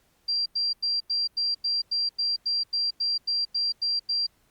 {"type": "tone bursts", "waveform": "sine", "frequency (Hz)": 4737, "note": "D8", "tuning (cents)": 14, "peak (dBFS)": -23, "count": 15, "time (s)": [0.28, 4.268], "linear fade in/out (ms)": 10, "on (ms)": 180, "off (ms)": 92, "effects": ["pink hiss -66 dBFS RMS until 4.5 s", "Opus 48 kbps"]}